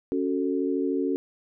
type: chord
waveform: sine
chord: F# minor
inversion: second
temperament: just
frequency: 277.5 / 370 / 444 Hz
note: C#4 / F#4 / A4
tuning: +2 / 0 / +16 cents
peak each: -26 / -28 / -30 dBFS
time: 0.12-1.16 s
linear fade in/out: 0 ms
effects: none